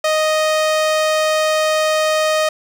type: tone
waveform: sawtooth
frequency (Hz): 622.3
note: D#5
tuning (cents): 0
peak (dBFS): -10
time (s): 0.04-2.49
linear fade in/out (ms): 5
effects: low-pass 9000 Hz 12 dB/octave + 7-bit